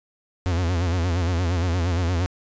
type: tone with vibrato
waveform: 45% pulse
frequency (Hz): 87.31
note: F2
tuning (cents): 0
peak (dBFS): -20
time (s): 0.46-2.26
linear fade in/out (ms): 0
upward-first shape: sine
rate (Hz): 8.6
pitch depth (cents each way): 100
effects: resampled to 16000 Hz